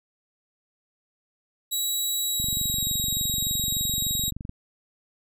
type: tone with pitch glide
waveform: 15% pulse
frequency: 3880 to 3820 Hz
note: B7 to A#7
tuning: -31 to +42 cents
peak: -18 dBFS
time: 1.71-4.31 s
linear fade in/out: 20 ms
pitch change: -27 cents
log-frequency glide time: 2.21-2.84 s
type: click train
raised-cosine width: 5 ms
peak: -22 dBFS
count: 50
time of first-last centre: 2.4-4.494 s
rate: 23.4 Hz
effects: none